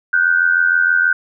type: tone pair together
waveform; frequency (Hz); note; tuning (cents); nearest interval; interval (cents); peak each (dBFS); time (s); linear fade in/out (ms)
sine; 1452.6 / 1539; F#6 / G6; -32 / -32; minor second; 100; -14; 0.13-1.13; 5
effects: none